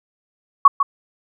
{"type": "tone with echo", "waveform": "sine", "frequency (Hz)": 1120, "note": "C#6", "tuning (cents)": 18, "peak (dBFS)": -3, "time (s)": [0.65, 0.68], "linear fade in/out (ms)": 5, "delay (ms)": 150, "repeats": 1, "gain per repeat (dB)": -10, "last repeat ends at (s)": 0.83, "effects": []}